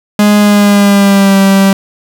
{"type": "tone with pitch glide", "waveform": "45% pulse", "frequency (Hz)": [207.7, 194.91], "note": ["G#3", "G3"], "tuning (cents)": [0, -10], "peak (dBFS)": -4, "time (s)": [0.19, 1.73], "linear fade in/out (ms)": 2, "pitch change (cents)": -110, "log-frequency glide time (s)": [0.38, 1.38], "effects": ["7-bit"]}